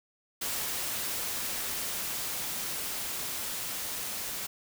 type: noise with level ramp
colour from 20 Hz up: white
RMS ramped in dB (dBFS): -33 to -36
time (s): 0.41-4.47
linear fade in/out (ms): 10
effects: none